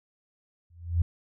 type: tone with exponential growth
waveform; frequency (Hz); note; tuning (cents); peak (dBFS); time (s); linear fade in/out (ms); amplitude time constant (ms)
sine; 85.2; F2; -42; -17; 0.7-1.02; 5; 69
effects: none